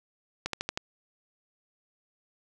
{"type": "slowing click train", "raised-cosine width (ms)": 0.2, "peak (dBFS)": -13, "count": 5, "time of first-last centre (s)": [0.46, 0.775], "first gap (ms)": 73, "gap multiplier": 1.05, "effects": []}